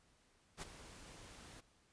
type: noise with ADSR envelope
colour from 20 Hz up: pink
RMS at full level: -44 dBFS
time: 0.57-1.61 s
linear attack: 50 ms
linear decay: 19 ms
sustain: -12 dB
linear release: 15 ms
effects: pink hiss -72 dBFS RMS until 1.92 s + resampled to 22050 Hz